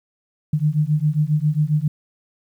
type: beating tone pair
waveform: sine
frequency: 147.8 / 155.2 Hz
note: D3 / D#3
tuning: +11 / -4 cents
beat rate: 7.4 Hz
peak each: -19 dBFS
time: 0.53-1.88 s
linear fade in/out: 5 ms
effects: 9-bit